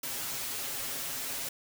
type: noise with comb filter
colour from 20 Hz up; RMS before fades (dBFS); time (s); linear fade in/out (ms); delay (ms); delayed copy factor
white; -36; 0.03-1.49; 5; 7.4; +1
effects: none